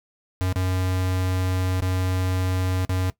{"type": "tone with dropouts", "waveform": "square", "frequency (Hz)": 92.5, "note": "F#2", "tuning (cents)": 0, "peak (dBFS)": -22, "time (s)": [0.41, 3.1], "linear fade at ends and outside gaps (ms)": 0, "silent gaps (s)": [[0.526, 0.559], [1.804, 1.822], [2.85, 2.894]], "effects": ["noise-tail reverb RT60 0.1 s tail -18 dB re dry"]}